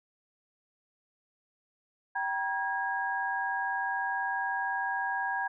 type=tone cluster; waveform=sine; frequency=777 / 953 / 1639 Hz; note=G5 / A#5 / G#6; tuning=-16 / +38 / -23 cents; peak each=-34 / -34 / -32 dBFS; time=2.15-5.48 s; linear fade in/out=10 ms; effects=none